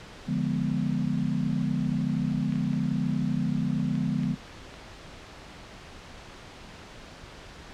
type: chord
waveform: sine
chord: D diminished seventh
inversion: none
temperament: equal with one note detuned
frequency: 146.41 / 174.61 / 207.7 / 246.9 Hz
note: D3 / F3 / Ab3 / Cb4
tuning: -5 / 0 / 0 / 0 cents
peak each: -30 dBFS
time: 0.26-4.37 s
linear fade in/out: 50 ms
type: clicks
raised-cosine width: 0.3 ms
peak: -28 dBFS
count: 6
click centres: 2.523 / 2.557 / 2.732 / 3.954 / 4.234 / 4.74 s
effects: pink hiss -45 dBFS RMS until 7.73 s + low-pass 5000 Hz 12 dB/octave